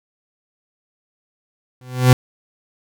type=tone with exponential growth; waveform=40% pulse; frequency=126.6 Hz; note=B2; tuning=43 cents sharp; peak=-3 dBFS; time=1.81-2.13 s; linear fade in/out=2 ms; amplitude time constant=68 ms; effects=none